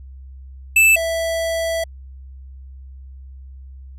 square tone pair in turn, 2637 / 659.2 Hz, E7 / E5, 0 / 0 cents, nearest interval 2 octaves, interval 2400 cents, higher first, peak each -10 / -20 dBFS, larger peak first, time 0.76-0.96 / 0.96-1.84 s, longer second, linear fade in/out 5 ms, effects added 66 Hz sine -35 dBFS peak until 3.98 s + resampled to 32000 Hz

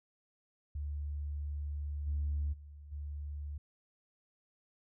sine tone with level steps, 73.1 Hz, D2, 7 cents flat, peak -35 / -30 / -48 / -38 dBFS, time 0.75-3.58 s, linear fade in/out 5 ms, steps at 2.06 / 2.52 / 2.91 s, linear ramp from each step 20 ms, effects tanh soft clip ceiling -27 dBFS

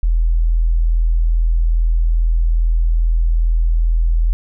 sine tone, 41.2 Hz, E1, in tune, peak -11 dBFS, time 0.03-4.33 s, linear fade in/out 0 ms, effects none

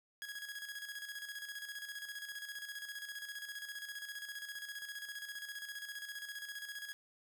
sawtooth tone with tremolo, 1661.2 Hz, G#6, in tune, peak -38 dBFS, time 0.22-6.93 s, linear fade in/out 0 ms, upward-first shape square, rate 15 Hz, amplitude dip 55%, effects none

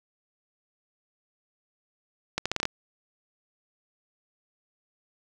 accelerating click train, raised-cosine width 0.2 ms, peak -9 dBFS, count 7, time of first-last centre 2.38-2.654 s, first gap 76 ms, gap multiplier 0.79, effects none

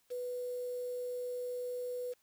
sine tone with quantisation, 493.9 Hz, B4, in tune, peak -36 dBFS, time 0.1-2.14 s, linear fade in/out 20 ms, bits 9, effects white hiss -73 dBFS RMS until 2.22 s

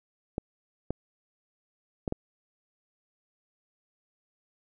clicks, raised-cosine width 2 ms, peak -16 dBFS, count 4, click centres 0.381 / 0.906 / 2.078 / 2.124 s, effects none

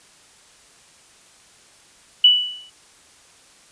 sine tone with exponential decay, 2960 Hz, F#7, in tune, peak -6 dBFS, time 2.24-2.7 s, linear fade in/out 5 ms, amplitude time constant 100 ms, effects white hiss -51 dBFS RMS until 3.71 s + resampled to 22050 Hz

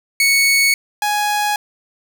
sawtooth tone pair in turn, 2217 / 832.7 Hz, C#7 / G#5, 0 / +4 cents, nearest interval octave + perfect fourth, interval 1696 cents, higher first, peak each -8 / -12 dBFS, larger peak first, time 0.2-0.74 / 1.02-1.56 s, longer neither, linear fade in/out 2 ms, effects none

